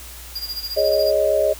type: tone with tremolo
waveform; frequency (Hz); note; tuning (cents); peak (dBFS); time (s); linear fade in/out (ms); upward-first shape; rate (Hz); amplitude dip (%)
square; 4821; D8; +45; -24; 0.35-1.12; 10; sine; 14; 80
type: chord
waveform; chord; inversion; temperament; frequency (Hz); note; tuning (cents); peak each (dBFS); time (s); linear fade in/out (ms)
sine; Ab suspended fourth; none; equal; 415.3 / 554.4 / 622.3; Ab4 / Db5 / Eb5; 0 / 0 / 0; -23 / -20 / -17; 0.76-1.54; 20
effects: added 60 Hz sine -39 dBFS peak until 1.59 s + white hiss -39 dBFS RMS until 1.59 s